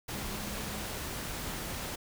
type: tone in noise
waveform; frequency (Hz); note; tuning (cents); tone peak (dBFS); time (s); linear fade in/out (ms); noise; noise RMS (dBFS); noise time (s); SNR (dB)
sine; 207.7; G#3; 0; -44; 0.13-0.84; 10; pink; -38; 0.08-1.96; -9
effects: none